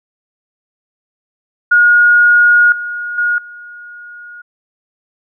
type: tone with level steps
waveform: sine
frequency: 1438 Hz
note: F#6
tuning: 50 cents flat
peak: -5 / -19 / -11 / -30 dBFS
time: 1.71-4.42 s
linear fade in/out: 10 ms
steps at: 2.72 / 3.18 / 3.38 s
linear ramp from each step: 2 ms
effects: none